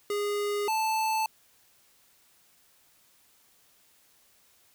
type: tone pair in turn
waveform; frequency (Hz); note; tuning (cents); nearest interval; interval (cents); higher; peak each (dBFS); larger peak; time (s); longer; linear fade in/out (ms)
square; 411.1 / 878.9; G#4 / A5; -18 / -2; octave + minor second; 1316; second; -28 / -26; second; 0.1-0.68 / 0.68-1.26; neither; 2
effects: white hiss -63 dBFS RMS until 4.74 s